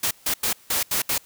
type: noise bursts at uneven times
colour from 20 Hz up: white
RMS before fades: -23 dBFS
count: 6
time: 0.03-0.11 / 0.26-0.34 / 0.43-0.53 / 0.7-0.83 / 0.91-1.02 / 1.09-1.18 s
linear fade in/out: 5 ms
effects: white hiss -53 dBFS RMS until 1.25 s